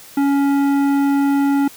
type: tone with tanh clipping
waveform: triangle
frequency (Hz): 279.8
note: C#4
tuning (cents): +16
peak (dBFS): -15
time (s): 0.17-1.68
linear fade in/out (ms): 5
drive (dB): 17
effects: white hiss -41 dBFS RMS until 1.76 s